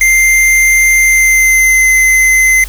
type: tone with pitch glide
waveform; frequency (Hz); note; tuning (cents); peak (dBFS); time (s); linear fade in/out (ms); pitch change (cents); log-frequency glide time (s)
square; 2093 to 2056; C7 to C7; 0 to -31; -6; 0.01-2.64; 2; -31; 0.98-1.92
effects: added 46 Hz sine -23 dBFS peak until 2.68 s + white hiss -32 dBFS RMS until 2.68 s